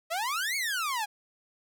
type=exponential two-way sweep; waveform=sawtooth; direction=up then down; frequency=629 to 2264 to 802 Hz; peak=-25 dBFS; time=0.1-1.06 s; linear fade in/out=20 ms; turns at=0.56 s; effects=none